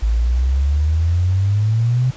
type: exponential sweep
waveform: sine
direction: up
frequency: 53.5 to 130 Hz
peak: -13 dBFS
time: 0.02-2.11 s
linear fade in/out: 10 ms
effects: pink hiss -40 dBFS RMS until 2.16 s + resampled to 16000 Hz